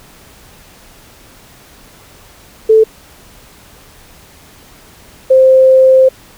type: tone pair in turn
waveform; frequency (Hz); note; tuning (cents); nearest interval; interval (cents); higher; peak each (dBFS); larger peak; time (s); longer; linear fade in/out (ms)
sine; 440 / 523.3; A4 / C5; 0 / 0; minor third; 300; second; -3; neither; 2.69-2.84 / 5.3-6.09; second; 10
effects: pink hiss -41 dBFS RMS until 6.37 s